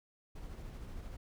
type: noise with tremolo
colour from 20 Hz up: brown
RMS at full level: -44 dBFS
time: 0.35-1.17 s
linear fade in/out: 10 ms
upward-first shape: sine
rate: 13 Hz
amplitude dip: 30%
effects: none